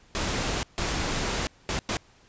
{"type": "noise bursts at uneven times", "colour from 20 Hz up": "pink", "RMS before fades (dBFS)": -28, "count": 4, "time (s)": [[0.15, 0.63], [0.78, 1.47], [1.69, 1.79], [1.89, 1.97]], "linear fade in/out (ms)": 0, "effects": ["pink hiss -58 dBFS RMS until 2.28 s", "resampled to 16000 Hz"]}